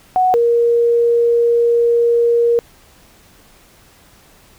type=tone pair in turn; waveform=sine; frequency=740 / 470.5 Hz; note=F#5 / A#4; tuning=0 / +16 cents; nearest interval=minor sixth; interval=784 cents; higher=first; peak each=-10 dBFS; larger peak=neither; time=0.16-0.34 / 0.34-2.59 s; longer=second; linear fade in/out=0 ms; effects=pink hiss -48 dBFS RMS until 4.58 s